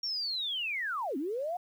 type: linear two-way sweep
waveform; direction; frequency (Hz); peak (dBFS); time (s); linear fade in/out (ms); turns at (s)
sine; down then up; 5588 to 252 to 738; -31; 0.03-1.57; 5; 1.17
effects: 10-bit